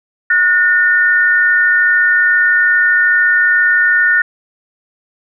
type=tone pair together; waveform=sine; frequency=1456 / 1813.6 Hz; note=F#6 / A#6; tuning=-28 / -48 cents; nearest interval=major third; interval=380 cents; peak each=-11 dBFS; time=0.3-4.22 s; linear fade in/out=5 ms; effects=none